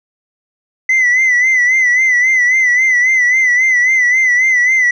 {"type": "tone with vibrato", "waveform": "sine", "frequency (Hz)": 2016, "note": "B6", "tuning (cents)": 35, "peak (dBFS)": -6, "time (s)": [0.89, 4.91], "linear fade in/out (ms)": 5, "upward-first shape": "sine", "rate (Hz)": 3.7, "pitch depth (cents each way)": 68, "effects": ["tanh soft clip ceiling -7 dBFS"]}